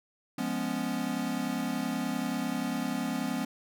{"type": "chord", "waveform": "square", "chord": "C# dominant seventh", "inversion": "first", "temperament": "equal", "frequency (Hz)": [174.61, 207.7, 246.9, 277.2], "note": ["E#3", "G#3", "B3", "C#4"], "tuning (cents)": [0, 0, 0, 0], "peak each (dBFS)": [-39, -37, -34, -36], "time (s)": [0.38, 3.45], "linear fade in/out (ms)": 5, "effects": []}